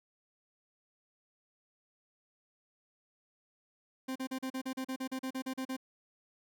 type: tone bursts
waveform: 40% pulse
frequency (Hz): 261.6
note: C4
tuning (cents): 0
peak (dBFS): -34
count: 15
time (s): 4.08-5.767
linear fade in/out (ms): 10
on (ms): 77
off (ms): 38
effects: none